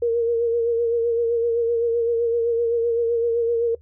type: tone with vibrato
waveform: sine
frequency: 466.2 Hz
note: A#4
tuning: in tune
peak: -17 dBFS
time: 0.02-3.75 s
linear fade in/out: 5 ms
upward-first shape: sine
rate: 7.8 Hz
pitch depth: 34 cents each way
effects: noise-tail reverb RT60 0.1 s tail -20 dB re dry + added 77 Hz sine -48 dBFS peak until 3.81 s